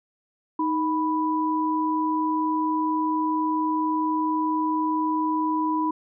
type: tone pair together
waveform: sine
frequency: 312.1 / 987.8 Hz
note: D#4 / B5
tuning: +5 / 0 cents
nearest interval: octave + minor sixth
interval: 1995 cents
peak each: -24 / -24 dBFS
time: 0.59-5.91 s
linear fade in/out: 5 ms
effects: none